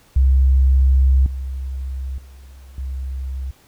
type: tone with level steps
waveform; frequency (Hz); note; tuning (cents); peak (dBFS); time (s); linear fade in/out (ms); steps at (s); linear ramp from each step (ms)
sine; 66.1; C2; +18; -10 / -23 / -38 / -23; 0.16-3.51; 5; 1.26 / 2.18 / 2.78; 2
effects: pink hiss -53 dBFS RMS until 3.67 s